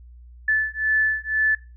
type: beating tone pair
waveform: sine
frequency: 1742 / 1744 Hz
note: A6 / A6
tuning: -18 / -16 cents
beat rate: 2 Hz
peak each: -22 dBFS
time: 0.48-1.55 s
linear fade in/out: 5 ms
effects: noise-tail reverb RT60 0.3 s tail -20 dB re dry + added 60 Hz sine -42 dBFS peak until 1.76 s